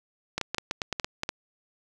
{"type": "clicks", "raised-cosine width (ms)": 0.2, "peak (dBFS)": -11, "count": 11, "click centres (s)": [0.38, 0.413, 0.546, 0.583, 0.711, 0.818, 0.927, 0.998, 1.045, 1.234, 1.291], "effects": []}